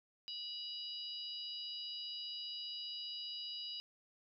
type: harmonic tone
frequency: 975 Hz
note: B5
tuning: 23 cents flat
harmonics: 3 / 4 / 5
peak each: -46 / -48 / -46 dBFS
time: 0.28-3.8 s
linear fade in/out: 0 ms
effects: none